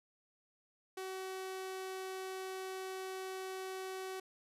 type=tone; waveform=sawtooth; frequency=377.8 Hz; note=F#4; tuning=36 cents sharp; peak=-37 dBFS; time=0.97-4.2 s; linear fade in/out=5 ms; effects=resampled to 32000 Hz + 13-bit